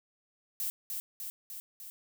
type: noise with echo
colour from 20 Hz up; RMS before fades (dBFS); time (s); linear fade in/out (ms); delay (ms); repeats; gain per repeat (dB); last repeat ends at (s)
violet; -34; 0.6-0.7; 0; 300; 4; -3; 1.9
effects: none